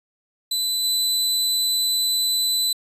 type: tone with level steps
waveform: sawtooth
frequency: 4005 Hz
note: B7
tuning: 23 cents sharp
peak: -18 / -16 dBFS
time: 0.51-2.73 s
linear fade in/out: 5 ms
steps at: 0.83 s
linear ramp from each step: 20 ms
effects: resampled to 32000 Hz